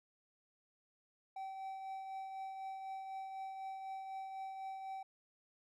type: tone with tremolo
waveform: triangle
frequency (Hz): 770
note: G5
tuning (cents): -31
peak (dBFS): -39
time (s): 1.36-5.03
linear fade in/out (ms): 5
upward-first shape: triangle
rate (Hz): 4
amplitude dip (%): 40
effects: none